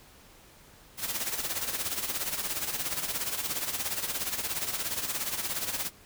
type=noise with tremolo; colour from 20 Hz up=white; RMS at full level=-30 dBFS; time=0.97-5.91 s; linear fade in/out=50 ms; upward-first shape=sine; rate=17 Hz; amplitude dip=65%; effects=pink hiss -55 dBFS RMS until 6.05 s